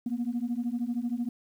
sine beating tone pair, 233.1 / 246.1 Hz, A#3 / B3, 0 / -6 cents, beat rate 13 Hz, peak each -30 dBFS, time 0.06-1.29 s, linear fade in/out 5 ms, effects tanh soft clip ceiling -23 dBFS + 10-bit

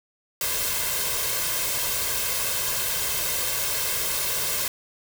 white noise with comb filter, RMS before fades -26 dBFS, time 0.41-4.68 s, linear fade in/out 2 ms, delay 1.9 ms, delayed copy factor +0.65, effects none

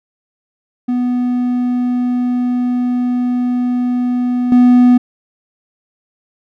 triangle tone with level steps, 246.9 Hz, B3, in tune, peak -11 / -3 dBFS, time 0.88-4.98 s, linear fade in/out 10 ms, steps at 4.52 s, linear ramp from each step 2 ms, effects none

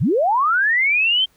sine linear sweep, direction up, 82.6 to 3175 Hz, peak -14 dBFS, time 0-1.26 s, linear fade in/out 20 ms, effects pink hiss -59 dBFS RMS until 1.36 s

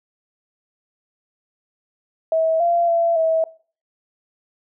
sine tone with pitch steps, 646 / 687 / 675 / 647 Hz, E5 / F5 / E5 / E5, -35 / -29 / +41 / -32 cents, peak -15 dBFS, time 2.32-3.44 s, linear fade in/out 2 ms, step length 280 ms, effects noise-tail reverb RT60 0.4 s tail -20 dB re dry

